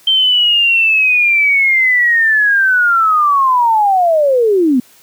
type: linear sweep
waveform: sine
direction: down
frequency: 3136 to 236.9 Hz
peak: -8 dBFS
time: 0.07-4.8 s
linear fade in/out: 5 ms
effects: white hiss -46 dBFS RMS until 5.02 s + high-pass 80 Hz 12 dB/octave